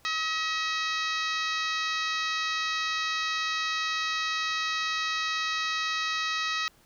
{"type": "harmonic tone with a mistuned harmonic", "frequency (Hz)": 638, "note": "D#5", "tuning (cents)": 43, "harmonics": [2, 3, 4, 5, 6, 7, 8, 9, 10], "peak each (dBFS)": [-32, -33, -35, -41, -34, -39, -40, -45, -46], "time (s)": [0.05, 6.68], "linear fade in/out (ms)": 0, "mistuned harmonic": 6, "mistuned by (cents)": 19, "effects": ["pink hiss -61 dBFS RMS until 6.85 s"]}